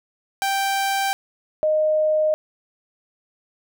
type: tone pair in turn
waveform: sawtooth / sine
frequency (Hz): 784 / 618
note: G5 / D#5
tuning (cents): 0 / -12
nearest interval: major third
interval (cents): 412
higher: first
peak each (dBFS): -16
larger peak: neither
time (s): 0.42-1.13 / 1.63-2.34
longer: neither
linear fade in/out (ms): 0
effects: none